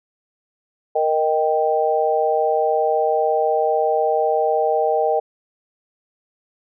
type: chord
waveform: sine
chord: Eb major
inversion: second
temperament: equal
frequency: 466.2 / 622.3 / 784 Hz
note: Bb4 / Eb5 / G5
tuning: 0 / 0 / 0 cents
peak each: -20 dBFS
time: 0.95-5.2 s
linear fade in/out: 10 ms
effects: none